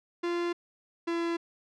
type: tone pair in turn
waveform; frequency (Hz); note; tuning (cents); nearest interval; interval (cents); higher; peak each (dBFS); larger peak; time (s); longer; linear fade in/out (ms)
45% pulse; 346.1 / 337.6; F4 / E4; -16 / +41; unison; 43; first; -28; neither; 0.23-0.53 / 1.07-1.37; neither; 10
effects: low-pass 4000 Hz 12 dB/octave